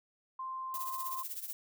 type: tone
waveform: sine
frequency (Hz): 1046.5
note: C6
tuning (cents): 0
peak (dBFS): -37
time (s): 0.39-1.23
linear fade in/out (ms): 5
type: noise with tremolo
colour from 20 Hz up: violet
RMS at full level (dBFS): -38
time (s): 0.74-1.53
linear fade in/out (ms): 0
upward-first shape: triangle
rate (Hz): 16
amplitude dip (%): 80
effects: none